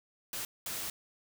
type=noise bursts at uneven times; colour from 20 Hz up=white; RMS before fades=-38 dBFS; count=2; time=0.33-0.45 / 0.66-0.9 s; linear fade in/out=2 ms; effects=none